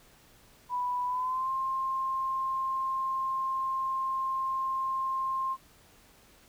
sine tone with pitch glide, 987.8 to 1058.7 Hz, B5 to C6, 0 to +20 cents, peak -28 dBFS, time 0.69-5.57 s, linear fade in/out 50 ms, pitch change +120 cents, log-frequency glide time 1.06-1.51 s, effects pink hiss -59 dBFS RMS until 6.48 s

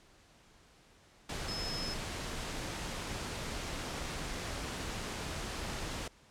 sine tone in noise, 5180 Hz, E8, 31 cents flat, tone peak -38 dBFS, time 1.48-1.94 s, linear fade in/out 5 ms, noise pink, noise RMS -39 dBFS, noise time 1.29-6.08 s, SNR -2 dB, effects pink hiss -62 dBFS RMS until 6.3 s + low-pass 8000 Hz 12 dB/octave

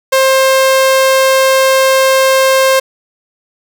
sawtooth tone, 530 Hz, C5, 22 cents sharp, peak -3 dBFS, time 0.12-2.8 s, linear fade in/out 10 ms, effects none

